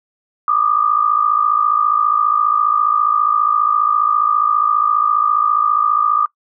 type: tone pair together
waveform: sine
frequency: 1176.2 / 1231 Hz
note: D6 / D#6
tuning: +2 / -19 cents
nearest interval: minor second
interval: 79 cents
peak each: -15 dBFS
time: 0.48-6.26 s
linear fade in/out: 2 ms
effects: noise-tail reverb RT60 0.1 s tail -21 dB re dry